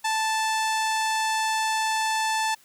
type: tone with low-pass filter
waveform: sawtooth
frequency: 879 Hz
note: A5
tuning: 2 cents flat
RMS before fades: -25 dBFS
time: 0.04-2.55 s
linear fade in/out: 10 ms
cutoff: 8700 Hz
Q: 1.2
effects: white hiss -57 dBFS RMS until 2.64 s + high-pass 80 Hz 12 dB/octave